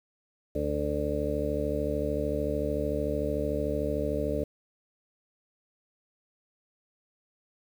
harmonic tone, 73.42 Hz, D2, in tune, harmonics 1 / 2 / 3 / 4 / 6 / 7 / 8, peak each -34 / -38 / -38 / -34 / -33 / -35 / -33 dBFS, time 0.55-4.44 s, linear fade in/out 5 ms, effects 9-bit

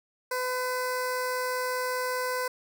15% pulse tone with notch filter, 505 Hz, B4, 39 cents sharp, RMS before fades -30 dBFS, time 0.31-2.48 s, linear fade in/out 5 ms, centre 3000 Hz, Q 1.3, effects none

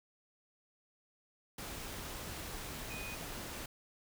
sine tone in noise, 2485 Hz, D#7, 3 cents flat, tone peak -45 dBFS, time 2.9-3.15 s, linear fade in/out 5 ms, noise pink, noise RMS -44 dBFS, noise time 1.58-3.66 s, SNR -4 dB, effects none

